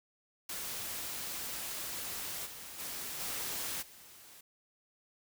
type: noise with level steps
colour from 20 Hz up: white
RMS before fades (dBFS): -40 / -47 / -41 / -38 / -55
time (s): 0.49-4.41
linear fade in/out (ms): 5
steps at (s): 2.45 / 2.78 / 3.19 / 3.81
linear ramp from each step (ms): 20
effects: none